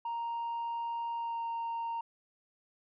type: tone with pitch glide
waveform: sine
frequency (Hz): 932.3 to 924.8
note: A#5 to A#5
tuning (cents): 0 to -14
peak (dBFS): -31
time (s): 0.05-2.01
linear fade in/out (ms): 5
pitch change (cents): -14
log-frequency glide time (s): 1.15-1.42
effects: tanh soft clip ceiling -32 dBFS